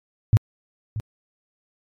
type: tone with echo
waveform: sine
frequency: 108.1 Hz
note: A2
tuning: 30 cents flat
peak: -10 dBFS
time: 0.33-0.37 s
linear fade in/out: 0 ms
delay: 630 ms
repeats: 1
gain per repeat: -14 dB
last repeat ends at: 1 s
effects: MP3 64 kbps